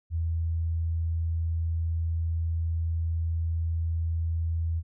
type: tone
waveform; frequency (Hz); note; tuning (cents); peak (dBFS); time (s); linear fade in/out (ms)
sine; 82.41; E2; 0; -25; 0.1-4.83; 50
effects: none